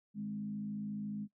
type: tone with frequency modulation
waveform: sine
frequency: 207 Hz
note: G#3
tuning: 5 cents flat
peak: -37 dBFS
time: 0.14-1.28 s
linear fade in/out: 50 ms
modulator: 54.1 Hz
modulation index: 0.57
effects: noise-tail reverb RT60 0.1 s tail -20 dB re dry